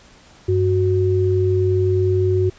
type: tone pair together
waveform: sine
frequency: 97.2 / 368.9 Hz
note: G2 / F#4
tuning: -14 / -5 cents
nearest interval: octave + major seventh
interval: 2309 cents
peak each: -17 dBFS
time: 0.48-2.5 s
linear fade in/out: 10 ms
effects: pink hiss -48 dBFS RMS until 2.58 s + resampled to 16000 Hz